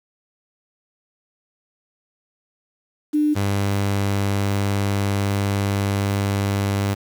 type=tone pair in turn; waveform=sine / sawtooth; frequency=300 / 99.86 Hz; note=D4 / G2; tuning=+37 / +33 cents; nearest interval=octave + perfect fifth; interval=1904 cents; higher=first; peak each=-15 dBFS; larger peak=neither; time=3.13-3.35 / 3.35-6.95 s; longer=second; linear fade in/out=20 ms; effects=7-bit